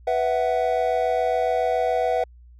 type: chord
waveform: triangle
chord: B suspended fourth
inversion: none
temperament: equal with one note detuned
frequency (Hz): 493.9 / 659.3 / 746.4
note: B4 / E5 / F#5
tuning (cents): 0 / 0 / +15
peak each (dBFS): -22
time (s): 0.07-2.24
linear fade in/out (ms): 5
effects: added 60 Hz sine -45 dBFS peak until 2.59 s